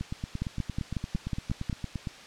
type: two click trains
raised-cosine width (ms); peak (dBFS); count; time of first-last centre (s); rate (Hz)
5; -20 / -17; 19 / 8; 0.01-2.072 / 0.42-1.697; 8.73 / 5.48
effects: white hiss -47 dBFS RMS until 2.26 s + low-pass 5000 Hz 12 dB/octave